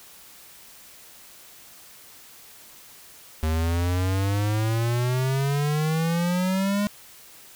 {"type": "exponential sweep", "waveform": "square", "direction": "up", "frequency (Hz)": [77.78, 207.7], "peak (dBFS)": -22, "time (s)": [3.43, 6.87], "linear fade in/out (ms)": 0, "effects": ["white hiss -48 dBFS RMS until 7.55 s"]}